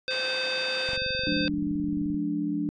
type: harmonic tone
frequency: 518 Hz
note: C5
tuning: 17 cents flat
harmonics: 1 / 3 / 5 / 7 / 9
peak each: -33 / -33 / -33 / -33 / -33 dBFS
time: 0.08-1.48 s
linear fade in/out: 0 ms
type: band-pass noise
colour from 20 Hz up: white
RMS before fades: -39 dBFS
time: 0.1-0.97 s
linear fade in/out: 10 ms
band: 250 to 2800 Hz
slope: 12 dB/octave
type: click train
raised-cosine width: 5 ms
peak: -28 dBFS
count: 30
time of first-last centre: 0.89-2.145 s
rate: 23.1 Hz
type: chord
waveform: sine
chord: D diminished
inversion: first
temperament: equal with one note detuned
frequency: 174.61 / 211.2 / 293.7 Hz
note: F3 / Ab3 / D4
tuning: 0 / +29 / 0 cents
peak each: -33 / -33 / -27 dBFS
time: 1.27-2.69 s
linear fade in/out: 0 ms
effects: resampled to 22050 Hz